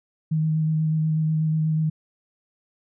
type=tone with vibrato; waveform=sine; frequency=157 Hz; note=D#3; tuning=16 cents sharp; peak=-19 dBFS; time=0.31-1.9 s; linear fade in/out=10 ms; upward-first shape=square; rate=8.2 Hz; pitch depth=12 cents each way; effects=none